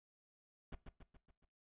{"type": "noise with echo", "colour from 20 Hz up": "brown", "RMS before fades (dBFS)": -45, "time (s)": [0.72, 0.75], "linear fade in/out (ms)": 5, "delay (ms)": 140, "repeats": 5, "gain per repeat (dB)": -5, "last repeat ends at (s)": 1.45, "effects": ["noise-tail reverb RT60 0.3 s tail -19 dB re dry", "resampled to 8000 Hz"]}